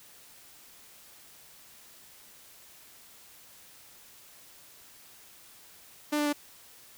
sawtooth tone with pitch steps, 297.7 / 295 / 292.2 Hz, D4 / D4 / D4, +24 / +8 / -9 cents, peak -22 dBFS, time 6.12-6.33 s, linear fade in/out 10 ms, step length 70 ms, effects white hiss -54 dBFS RMS until 6.97 s

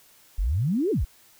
sine exponential two-way sweep, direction up then down, 40.25 to 461.1 to 40.25 Hz, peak -21 dBFS, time 0.38-1.05 s, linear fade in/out 10 ms, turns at 0.91 s, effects white hiss -56 dBFS RMS until 1.39 s

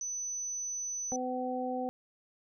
sine tone, 6000 Hz, F#8, 23 cents sharp, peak -34 dBFS, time 0.01-1.16 s, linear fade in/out 2 ms
harmonic tone, 253.2 Hz, B3, 43 cents sharp, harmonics 1 / 2 / 3, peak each -36 / -36 / -36 dBFS, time 1.12-1.89 s, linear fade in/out 0 ms
effects none

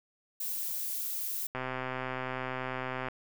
violet noise, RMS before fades -35 dBFS, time 0.4-1.47 s, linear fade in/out 5 ms
click train, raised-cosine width 0.5 ms, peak -20 dBFS, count 199, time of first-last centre 1.55-3.085 s, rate 129 Hz
effects none

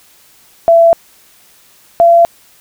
sine tone pair in turn, 670 / 680.5 Hz, E5 / F5, +28 / -45 cents, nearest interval unison, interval 27 cents, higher second, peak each -3 dBFS, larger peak neither, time 0.68-0.93 / 2-2.25 s, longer neither, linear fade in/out 0 ms, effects white hiss -46 dBFS RMS until 2.6 s

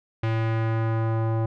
square tone with low-pass filter sweep, 112.4 Hz, A2, 37 cents sharp, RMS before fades -24 dBFS, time 0.23-1.46 s, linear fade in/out 5 ms, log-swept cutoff 2600 to 880 Hz, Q 1.2, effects none

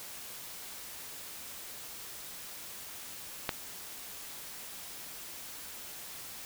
click, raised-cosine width 0.3 ms, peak -13 dBFS, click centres 3.492 s, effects white hiss -45 dBFS RMS until 6.45 s

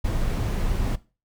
brown noise, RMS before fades -24 dBFS, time 0.04-0.96 s, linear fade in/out 10 ms, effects noise-tail reverb RT60 0.3 s tail -18 dB re dry

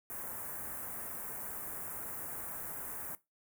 white band-stop noise, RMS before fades -42 dBFS, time 0.1-3.15 s, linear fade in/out 0 ms, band 1700 to 9600 Hz, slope 24 dB/octave, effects noise-tail reverb RT60 0.2 s tail -18 dB re dry

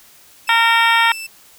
sawtooth tone with pitch glide, 2637 to 2652 Hz, E7 to E7, 0 to +10 cents, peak -24 dBFS, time 0.47-1.27 s, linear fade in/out 10 ms, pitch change +10 cents, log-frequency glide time 0.61-0.97 s
harmonic tone, 459.9 Hz, A#4, 23 cents flat, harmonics 2 / 3 / 4 / 5 / 6 / 7 / 8, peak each -16 / -18 / -17 / -19 / -25 / -22 / -24 dBFS, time 0.49-1.12 s, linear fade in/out 2 ms
effects white hiss -47 dBFS RMS until 1.58 s

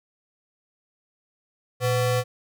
square ring-modulated tone, 311.6 Hz, D#4, 3 cents sharp, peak -18 dBFS, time 1.8-2.24 s, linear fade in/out 50 ms, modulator 193 Hz, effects none

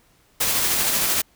white noise with tremolo, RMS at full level -20 dBFS, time 0.4-1.22 s, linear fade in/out 10 ms, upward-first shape sine, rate 13 Hz, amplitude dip 25%, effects pink hiss -59 dBFS RMS until 1.35 s

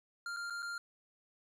square tone with dropouts, 1396.9 Hz, F6, in tune, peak -39 dBFS, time 0.26-0.78 s, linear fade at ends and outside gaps 2 ms, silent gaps 0.364-0.368 / 0.5-0.505 / 0.623-0.627 s, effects low-pass 8000 Hz 12 dB/octave + 11-bit

